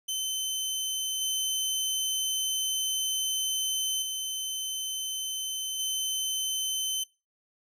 20% pulse tone with level steps, 3068 Hz, G7, 38 cents flat, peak -24 / -22 / -26 / -23 dBFS, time 0.08-7.04 s, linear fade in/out 10 ms, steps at 1.21 / 4.02 / 5.79 s, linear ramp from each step 5 ms, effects noise-tail reverb RT60 0.3 s tail -24 dB re dry

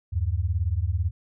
sine beating tone pair, 77.78 / 95.78 Hz, D#2 / G2, 0 / -40 cents, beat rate 18 Hz, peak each -25 / -25 dBFS, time 0.12-1.11 s, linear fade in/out 20 ms, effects none

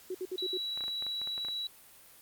sine tone bursts, 370 Hz, F#4, in tune, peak -33 dBFS, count 5, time 0.1-0.575 s, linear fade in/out 5 ms, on 47 ms, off 60 ms
sine tone, 3912 Hz, B7, 17 cents flat, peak -33 dBFS, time 0.38-1.67 s, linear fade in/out 2 ms
clicks, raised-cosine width 0.5 ms, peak -31 dBFS, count 11, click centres 0.775 / 0.808 / 0.839 / 0.881 / 1.024 / 1.066 / 1.216 / 1.274 / 1.379 / 1.449 / 1.485 s
effects white hiss -56 dBFS RMS until 2.21 s + Opus 48 kbps

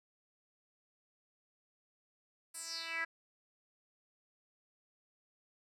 10% pulse tone with band-pass filter sweep, 329.6 Hz, E4, in tune, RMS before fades -41 dBFS, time 2.54-3.05 s, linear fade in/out 10 ms, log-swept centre 10000 to 1700 Hz, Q 4.5, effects none

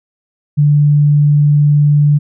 sine tone, 146.83 Hz, D3, in tune, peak -6 dBFS, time 0.57-2.19 s, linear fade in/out 20 ms, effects none

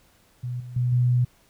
sine tone with level steps, 123.47 Hz, B2, in tune, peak -27 / -35 / -20 / -17 dBFS, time 0.43-1.25 s, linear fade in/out 10 ms, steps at 0.6 / 0.76 / 0.92 s, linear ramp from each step 5 ms, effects pink hiss -60 dBFS RMS until 1.49 s

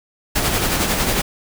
pink noise with tremolo, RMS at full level -17 dBFS, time 0.35-1.22 s, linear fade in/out 10 ms, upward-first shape sine, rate 11 Hz, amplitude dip 45%, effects none

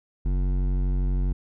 triangle tone with hard clipping, 46.25 Hz, F#1, in tune, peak -23 dBFS, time 0.25-1.33 s, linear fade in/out 10 ms, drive 16 dB, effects none

